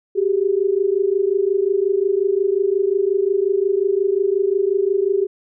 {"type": "tone pair together", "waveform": "sine", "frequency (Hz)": [380.3, 405.9], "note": ["F#4", "G#4"], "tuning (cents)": [48, -40], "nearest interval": "minor second", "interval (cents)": 112, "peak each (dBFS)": -18, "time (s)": [0.15, 5.27], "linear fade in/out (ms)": 20, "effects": []}